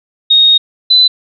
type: tone pair in turn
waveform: sine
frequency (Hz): 3729 / 4011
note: A#7 / B7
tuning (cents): 0 / +26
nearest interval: minor second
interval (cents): 126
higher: second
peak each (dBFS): -4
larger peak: neither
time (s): 0.3-0.58 / 0.9-1.08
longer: first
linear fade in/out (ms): 10
effects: none